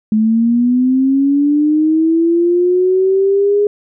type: linear sweep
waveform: sine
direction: up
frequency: 213.5 to 414.5 Hz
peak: -9 dBFS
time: 0.12-3.67 s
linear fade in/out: 2 ms
effects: none

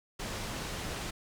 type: low-pass noise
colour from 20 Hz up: pink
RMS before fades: -38 dBFS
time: 0.19-1.11 s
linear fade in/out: 10 ms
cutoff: 8300 Hz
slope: 12 dB/octave
effects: none

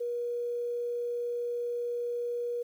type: tone with quantisation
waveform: sine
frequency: 479.7 Hz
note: A#4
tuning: 50 cents sharp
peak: -30 dBFS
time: 0-2.63 s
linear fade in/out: 10 ms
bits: 10
effects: none

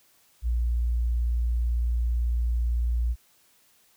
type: tone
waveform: sine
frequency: 59 Hz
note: A#1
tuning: 22 cents sharp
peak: -22 dBFS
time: 0.42-3.16 s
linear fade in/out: 50 ms
effects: white hiss -62 dBFS RMS until 3.96 s

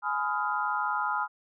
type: chord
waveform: sine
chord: F half-diminished seventh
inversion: first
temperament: just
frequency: 838.1 / 1005.8 / 1257.2 / 1396.9 Hz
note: Ab5 / Cb6 / Eb6 / F6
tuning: +16 / +31 / +18 / 0 cents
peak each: -32 dBFS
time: 0.02-1.28 s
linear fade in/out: 50 ms
effects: none

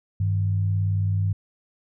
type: tone pair together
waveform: sine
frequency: 99.2 / 157.47 Hz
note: G2 / D#3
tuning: +21 / +21 cents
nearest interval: minor sixth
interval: 800 cents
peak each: -20 / -31 dBFS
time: 0.2-1.33 s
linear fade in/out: 5 ms
effects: none

